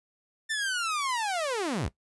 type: linear sweep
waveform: sawtooth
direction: down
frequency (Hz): 1800 to 42.98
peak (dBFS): -24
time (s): 0.49-1.89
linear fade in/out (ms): 20
effects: noise-tail reverb RT60 0.1 s tail -17 dB re dry + resampled to 24000 Hz